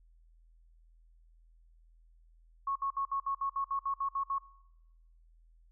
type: tone bursts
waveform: sine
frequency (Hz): 1100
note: C#6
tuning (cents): -14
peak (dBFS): -30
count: 12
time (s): 2.67-4.384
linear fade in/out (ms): 5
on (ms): 86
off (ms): 62
effects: noise-tail reverb RT60 0.9 s tail -21 dB re dry + added 41 Hz sine -59 dBFS peak until 5.71 s